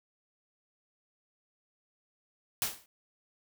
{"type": "noise with exponential decay", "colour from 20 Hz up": "white", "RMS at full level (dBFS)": -27, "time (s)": [2.62, 2.86], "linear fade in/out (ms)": 1, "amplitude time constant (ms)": 51, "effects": []}